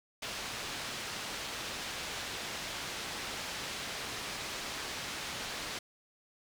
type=low-pass noise; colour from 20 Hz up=white; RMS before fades=-40 dBFS; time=0.22-5.79 s; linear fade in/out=5 ms; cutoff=4600 Hz; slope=12 dB/octave; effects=none